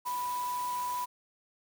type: tone in noise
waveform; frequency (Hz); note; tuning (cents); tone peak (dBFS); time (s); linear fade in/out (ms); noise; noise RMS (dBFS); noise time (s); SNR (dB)
sine; 987.8; B5; 0; -31; 0.05-1.06; 20; white; -44; 0.05-1.06; +10
effects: none